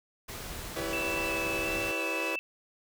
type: noise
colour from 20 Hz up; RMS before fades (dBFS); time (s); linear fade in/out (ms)
pink; -40; 0.28-1.92; 10
type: chord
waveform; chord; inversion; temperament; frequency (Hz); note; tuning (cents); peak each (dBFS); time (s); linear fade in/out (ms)
sawtooth; C# half-diminished seventh; first; equal with one note detuned; 329.6 / 392 / 493.9 / 566; E4 / G4 / B4 / C#5; 0 / 0 / 0 / +36; -33 / -36 / -34 / -34; 0.76-2.36; 5
type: tone with vibrato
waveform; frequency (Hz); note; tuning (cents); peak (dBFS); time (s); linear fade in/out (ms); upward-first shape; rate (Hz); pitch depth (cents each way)
sine; 2637; E7; 0; -32; 0.93-2.39; 0; square; 1.4; 12
effects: none